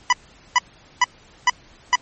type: tone bursts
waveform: 25% pulse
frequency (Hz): 989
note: B5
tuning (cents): +2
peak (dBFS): -8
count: 5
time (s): 0.1-1.955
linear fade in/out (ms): 2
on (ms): 27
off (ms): 430
effects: pink hiss -50 dBFS RMS until 2.01 s + MP3 32 kbps